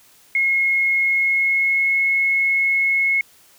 sine tone with pitch glide, 2162 to 2178 Hz, C#7 to C#7, -44 to -31 cents, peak -15 dBFS, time 0.35-3.21 s, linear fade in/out 2 ms, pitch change +13 cents, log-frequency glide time 1.01-1.98 s, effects white hiss -52 dBFS RMS until 3.58 s

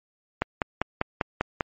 click train, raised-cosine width 0.5 ms, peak -8 dBFS, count 7, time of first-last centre 0.42-1.608 s, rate 5.05 Hz, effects MP3 32 kbps

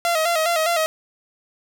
sawtooth tone with vibrato, 659.3 Hz, E5, in tune, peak -14 dBFS, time 0.05-0.86 s, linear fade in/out 0 ms, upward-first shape square, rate 4.9 Hz, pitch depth 70 cents each way, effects none

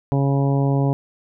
harmonic tone, 138.6 Hz, C#3, in tune, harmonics 1 / 2 / 3 / 4 / 5 / 6 / 7, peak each -17 / -23 / -27 / -29 / -31 / -33 / -34 dBFS, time 0.12-0.93 s, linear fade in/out 0 ms, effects none

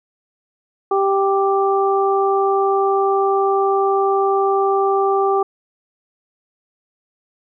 harmonic tone, 392 Hz, G4, in tune, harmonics 1 / 2 / 3, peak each -16 / -19 / -21 dBFS, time 0.91-5.43 s, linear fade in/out 5 ms, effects none

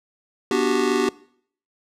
square chord, G major seventh, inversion first, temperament just, 245 / 294 / 367.5 / 392 Hz, B3 / D4 / F#4 / G4, -14 / +2 / -12 / 0 cents, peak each -26 / -26 / -24 / -23 dBFS, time 0.51-1.09 s, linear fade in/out 2 ms, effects noise-tail reverb RT60 0.6 s tail -21 dB re dry + low-pass 8000 Hz 12 dB/octave

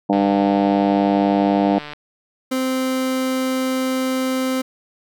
harmonic tone, 100 Hz, G2, 35 cents sharp, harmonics 2 / 3 / 4 / 5 / 6 / 7 / 8 / 9, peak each -19 / -18 / -30 / -24 / -25 / -22 / -26 / -28 dBFS, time 0.09-1.79 s, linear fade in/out 10 ms
click train, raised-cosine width 0.3 ms, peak -17 dBFS, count 268, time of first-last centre 0.13-1.934 s, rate 148 Hz
30% pulse tone, 260 Hz, C4, 11 cents flat, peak -16 dBFS, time 2.51-4.62 s, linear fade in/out 10 ms
effects none

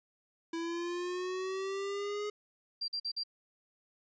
square linear sweep, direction up, 329.6 to 419.1 Hz, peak -35 dBFS, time 0.53-2.3 s, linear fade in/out 5 ms
sine tone bursts, 4727 Hz, D8, 10 cents sharp, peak -33 dBFS, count 4, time 2.81-3.236 s, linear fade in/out 10 ms, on 72 ms, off 46 ms
effects resampled to 16000 Hz

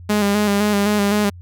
sawtooth tone with vibrato, 205.3 Hz, G#3, 20 cents flat, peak -11 dBFS, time 0.09-1.3 s, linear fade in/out 10 ms, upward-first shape square, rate 3.9 Hz, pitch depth 33 cents each way, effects added 88 Hz sine -35 dBFS peak until 1.41 s

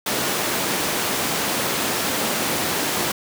pink high-pass noise, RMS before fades -23 dBFS, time 0.06-3.12 s, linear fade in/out 5 ms, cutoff 210 Hz, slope 12 dB/octave, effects none

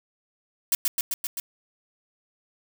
blue noise with echo, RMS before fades -21 dBFS, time 0.72-0.75 s, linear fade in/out 2 ms, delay 130 ms, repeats 5, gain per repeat -2 dB, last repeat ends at 1.4 s, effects none

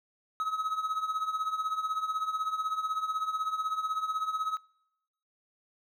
triangle tone with tremolo, 1278 Hz, D#6, 46 cents sharp, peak -24 dBFS, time 0.4-4.57 s, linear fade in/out 0 ms, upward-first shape triangle, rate 16 Hz, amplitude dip 80%, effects noise-tail reverb RT60 0.9 s tail -26 dB re dry

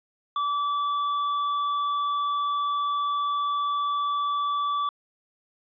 triangle tone with hard clipping, 1155 Hz, D6, 29 cents flat, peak -25 dBFS, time 0.36-4.89 s, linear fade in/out 2 ms, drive 9 dB, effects resampled to 11025 Hz

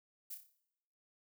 violet noise with echo, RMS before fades -44 dBFS, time 0.3-0.35 s, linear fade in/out 10 ms, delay 30 ms, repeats 6, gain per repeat -6 dB, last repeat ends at 0.53 s, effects noise-tail reverb RT60 0.8 s tail -18 dB re dry

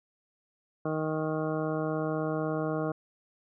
harmonic tone, 156.3 Hz, D#3, 8 cents sharp, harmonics 1 / 2 / 3 / 4 / 5 / 7 / 8 / 9, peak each -34 / -33 / -34 / -35 / -41 / -41 / -44 / -44 dBFS, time 0.85-2.92 s, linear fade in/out 5 ms, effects none

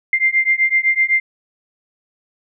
sine beating tone pair, 2093 / 2100.9 Hz, C7 / C7, 0 / +7 cents, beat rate 7.9 Hz, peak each -16 dBFS, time 0.13-1.2 s, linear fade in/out 2 ms, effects none

